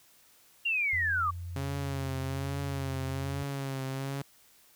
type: linear sweep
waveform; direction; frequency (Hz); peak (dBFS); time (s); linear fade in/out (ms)
sine; down; 2817 to 1120; -26; 0.65-1.31; 10
type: tone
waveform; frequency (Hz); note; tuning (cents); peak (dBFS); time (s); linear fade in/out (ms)
sine; 87.31; F2; 0; -36; 0.93-3.43; 0
type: tone with vibrato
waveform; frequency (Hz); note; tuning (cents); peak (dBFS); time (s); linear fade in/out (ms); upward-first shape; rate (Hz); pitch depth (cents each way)
sawtooth; 136.5; C#3; -26; -29; 1.56-4.22; 2; triangle; 1.2; 54
effects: white hiss -61 dBFS RMS until 4.75 s